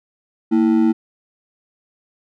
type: ring-modulated tone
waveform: triangle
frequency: 277.2 Hz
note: C#4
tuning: in tune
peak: -7 dBFS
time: 0.51-0.93 s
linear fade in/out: 20 ms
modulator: 48.5 Hz
effects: none